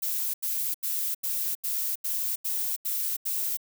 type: noise bursts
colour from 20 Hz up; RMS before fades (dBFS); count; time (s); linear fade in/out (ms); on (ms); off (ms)
violet; -29; 9; 0.02-3.572; 10; 320; 84
effects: none